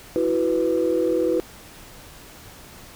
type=chord; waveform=sine; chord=E suspended second; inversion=none; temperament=equal; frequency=329.6 / 370 / 493.9 Hz; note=E4 / F#4 / B4; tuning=0 / 0 / 0 cents; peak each=-22 / -23 / -21 dBFS; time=0.16-1.4 s; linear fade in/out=0 ms; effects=tanh soft clip ceiling -11 dBFS + pink hiss -44 dBFS RMS until 2.95 s